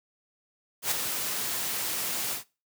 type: noise with ADSR envelope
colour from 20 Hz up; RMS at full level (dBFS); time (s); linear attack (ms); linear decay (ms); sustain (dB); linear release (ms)
white; -25; 0.82-2.44; 95; 6; -6; 120
effects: noise-tail reverb RT60 0.3 s tail -21 dB re dry + high-pass 100 Hz 12 dB/octave